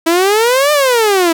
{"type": "exponential two-way sweep", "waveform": "sawtooth", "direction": "up then down", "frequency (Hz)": [322.2, 607, 322.2], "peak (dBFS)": -5, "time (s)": [0.06, 1.33], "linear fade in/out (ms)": 10, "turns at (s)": 0.72, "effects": []}